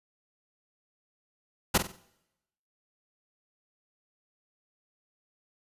pink noise with echo, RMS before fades -21 dBFS, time 1.74-1.78 s, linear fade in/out 10 ms, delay 47 ms, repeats 4, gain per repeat -9 dB, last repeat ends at 1.968 s, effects noise-tail reverb RT60 0.9 s tail -22 dB re dry + resampled to 32000 Hz

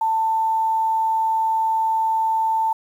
sine tone, 890 Hz, A5, 20 cents sharp, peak -17 dBFS, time 0.01-2.73 s, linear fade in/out 5 ms, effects 8-bit

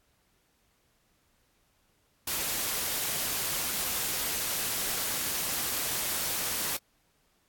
white noise, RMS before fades -31 dBFS, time 2.27-6.77 s, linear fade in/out 5 ms, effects pink hiss -70 dBFS RMS until 7.48 s + AAC 64 kbps

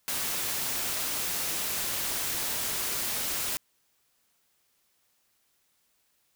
white noise, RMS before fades -31 dBFS, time 0.08-3.57 s, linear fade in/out 0 ms, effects white hiss -71 dBFS RMS until 6.35 s

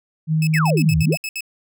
sine tone with pitch glide, 157.4 to 158.4 Hz, D#3 to D#3, +20 to +31 cents, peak -15 dBFS, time 0.27-1.17 s, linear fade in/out 50 ms, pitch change +11 cents, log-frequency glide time 0.53-1.04 s
sawtooth tone bursts, 2596 Hz, E7, 27 cents flat, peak -21 dBFS, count 9, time 0.42-1.407 s, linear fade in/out 2 ms, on 51 ms, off 66 ms
sine exponential two-way sweep, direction down then up, 2489 to 66.7 to 798 Hz, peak -19 dBFS, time 0.53-1.16 s, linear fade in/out 20 ms, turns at 0.99 s
effects none

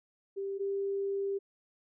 sine tone pair in turn, 393.3 / 395.4 Hz, G4 / G4, +6 / +15 cents, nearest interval unison, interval 9 cents, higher second, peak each -33 / -30 dBFS, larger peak second, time 0.36-0.59 / 0.59-1.39 s, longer second, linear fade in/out 20 ms, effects none

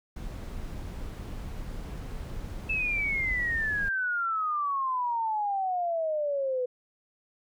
brown noise, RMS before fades -37 dBFS, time 0.16-3.89 s, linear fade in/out 5 ms
sine exponential sweep, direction down, 2637 to 493.9 Hz, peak -26 dBFS, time 2.69-6.66 s, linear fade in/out 10 ms
effects none

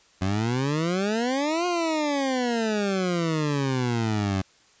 20% pulse exponential two-way sweep, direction up then down, 91.3 to 359.2 to 93.6 Hz, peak -18 dBFS, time 0.21-4.42 s, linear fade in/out 10 ms, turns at 1.66 s, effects white hiss -58 dBFS RMS until 4.8 s + resampled to 16000 Hz

